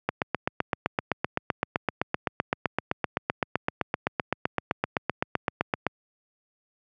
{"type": "click train", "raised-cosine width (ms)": 0.5, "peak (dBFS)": -8, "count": 46, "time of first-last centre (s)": [0.09, 5.867], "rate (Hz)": 7.79, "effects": ["high-pass 100 Hz 12 dB/octave"]}